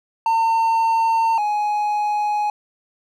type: tone pair in turn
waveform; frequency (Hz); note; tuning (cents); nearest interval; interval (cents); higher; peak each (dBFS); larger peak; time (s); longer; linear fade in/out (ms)
triangle; 906 / 836.2; A#5 / G#5; -50 / +12; minor second; 138; first; -13 / -16; first; 0.26-1.38 / 1.38-2.5; neither; 2
effects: none